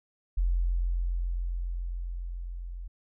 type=tone with level ramp; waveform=sine; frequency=43.65 Hz; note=F1; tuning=in tune; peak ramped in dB=-22 to -36 dBFS; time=0.37-2.88 s; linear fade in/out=10 ms; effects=none